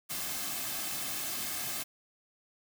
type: noise with comb filter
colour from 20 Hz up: white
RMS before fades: -36 dBFS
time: 0.09-1.84 s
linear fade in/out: 20 ms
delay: 2.1 ms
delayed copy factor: -0.6
effects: none